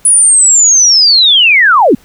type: linear sweep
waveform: sine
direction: down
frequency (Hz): 9956 to 196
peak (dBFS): -3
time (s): 0.05-1.95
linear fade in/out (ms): 5
effects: pink hiss -45 dBFS RMS until 2.04 s